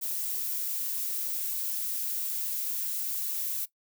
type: noise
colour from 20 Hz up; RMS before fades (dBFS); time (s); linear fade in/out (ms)
violet; -32; 0.01-3.66; 20
effects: noise-tail reverb RT60 0.1 s tail -17 dB re dry